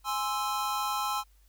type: chord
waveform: square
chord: Ab augmented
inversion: none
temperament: equal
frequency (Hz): 830.6 / 1046.5 / 1318.5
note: Ab5 / C6 / E6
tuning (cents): 0 / 0 / 0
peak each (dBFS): -34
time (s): 0.04-1.24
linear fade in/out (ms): 50
effects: added 50 Hz sine -58 dBFS peak until 1.48 s + white hiss -69 dBFS RMS until 1.48 s